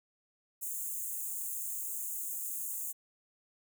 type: high-pass noise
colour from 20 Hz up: white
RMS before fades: -38 dBFS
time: 0.61-2.93 s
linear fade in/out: 20 ms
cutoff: 6600 Hz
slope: 96 dB/octave
effects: none